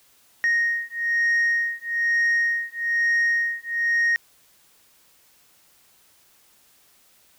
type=beating tone pair; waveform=sine; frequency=1864.7 / 1865.8 Hz; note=A#6 / A#6; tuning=0 / +1 cents; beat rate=1.1 Hz; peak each=-21 dBFS; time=0.44-4.16 s; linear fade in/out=0 ms; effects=tanh soft clip ceiling -16 dBFS + white hiss -58 dBFS RMS until 7.38 s